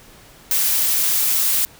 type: noise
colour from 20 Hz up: blue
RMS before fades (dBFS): -18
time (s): 0.51-1.65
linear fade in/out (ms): 0
effects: pink hiss -46 dBFS RMS until 1.79 s